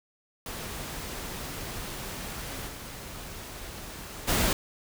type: noise with level steps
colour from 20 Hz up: pink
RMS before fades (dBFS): -37 / -41 / -25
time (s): 0.46-4.53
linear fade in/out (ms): 2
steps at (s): 2.67 / 4.27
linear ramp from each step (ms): 20
effects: none